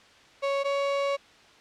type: tone pair in turn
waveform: 35% pulse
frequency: 555 / 558.9 Hz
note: C#5 / C#5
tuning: +2 / +14 cents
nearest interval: unison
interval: 12 cents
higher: second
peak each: -23 dBFS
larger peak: neither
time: 0.42-0.64 / 0.64-1.17 s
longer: second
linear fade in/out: 20 ms
effects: white hiss -54 dBFS RMS until 1.6 s + low-pass 4000 Hz 12 dB/octave